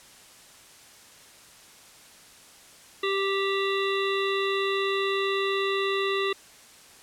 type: harmonic tone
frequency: 392 Hz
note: G4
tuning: in tune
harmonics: 1 / 3 / 5 / 7 / 9 / 10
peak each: -26 / -31 / -33 / -34 / -36 / -36 dBFS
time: 3.03-6.33 s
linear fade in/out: 5 ms
effects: white hiss -51 dBFS RMS until 7.02 s + low-pass 10000 Hz 12 dB/octave